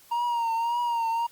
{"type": "tone with vibrato", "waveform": "triangle", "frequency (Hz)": 935, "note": "A#5", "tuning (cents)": 5, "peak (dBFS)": -22, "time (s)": [0.11, 1.27], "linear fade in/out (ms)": 10, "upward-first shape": "triangle", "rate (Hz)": 1.8, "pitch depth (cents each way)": 60, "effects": ["white hiss -55 dBFS RMS until 1.31 s", "Opus 48 kbps"]}